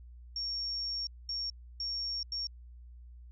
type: tone bursts at uneven times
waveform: sine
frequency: 5520 Hz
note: F8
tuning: 21 cents flat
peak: -33 dBFS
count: 4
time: 0.36-1.07 / 1.29-1.5 / 1.8-2.23 / 2.32-2.47 s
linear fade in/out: 2 ms
effects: added 60 Hz sine -48 dBFS peak until 3.31 s